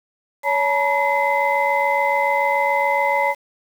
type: tone cluster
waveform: sine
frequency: 561 / 867 / 954 / 2048 Hz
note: C#5 / A5 / A#5 / C7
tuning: +21 / -26 / +40 / -38 cents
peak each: -21 dBFS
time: 0.43-3.35 s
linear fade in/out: 50 ms
effects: tanh soft clip ceiling -7 dBFS + 7-bit